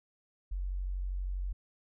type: tone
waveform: sine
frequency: 46.25 Hz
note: F#1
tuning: in tune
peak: -32 dBFS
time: 0.51-1.53 s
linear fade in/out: 10 ms
effects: none